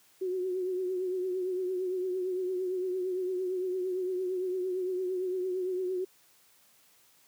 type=tone with vibrato; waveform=sine; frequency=368.8 Hz; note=F#4; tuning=6 cents flat; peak=-29 dBFS; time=0.21-6.05 s; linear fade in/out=10 ms; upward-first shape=triangle; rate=8.8 Hz; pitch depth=56 cents each way; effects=white hiss -63 dBFS RMS until 7.27 s + high-pass 100 Hz 12 dB/octave